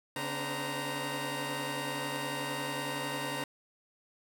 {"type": "tone cluster", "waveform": "15% pulse", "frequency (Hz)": [140.5, 252.5, 292, 513, 932], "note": ["C#3", "B3", "D4", "C5", "A#5"], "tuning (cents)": [24, 39, -10, -34, -1], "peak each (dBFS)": [-34, -38, -35, -35, -31], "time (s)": [0.16, 3.44], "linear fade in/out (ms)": 2, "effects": []}